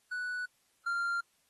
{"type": "tone pair in turn", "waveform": "triangle", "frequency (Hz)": [1480, 1389.7], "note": ["F#6", "F6"], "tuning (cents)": [0, -9], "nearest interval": "minor second", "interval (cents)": 109, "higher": "first", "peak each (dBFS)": [-32, -28], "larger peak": "second", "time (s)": [[0.11, 0.46], [0.86, 1.21]], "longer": "neither", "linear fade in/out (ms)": 10, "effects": ["white hiss -72 dBFS RMS until 1.49 s", "AAC 32 kbps"]}